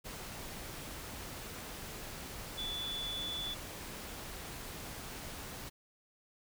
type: tone in noise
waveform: sine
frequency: 3457 Hz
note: A7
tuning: 31 cents flat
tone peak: -37 dBFS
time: 2.57-3.55 s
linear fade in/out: 20 ms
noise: pink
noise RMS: -45 dBFS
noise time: 0.04-5.7 s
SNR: +5 dB
effects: none